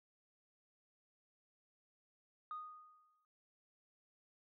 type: tone with exponential decay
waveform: sine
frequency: 1238 Hz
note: D#6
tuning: 9 cents flat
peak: -40 dBFS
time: 2.51-3.25 s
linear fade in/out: 1 ms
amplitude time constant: 160 ms
effects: noise-tail reverb RT60 0.7 s tail -23 dB re dry + tanh soft clip ceiling -38 dBFS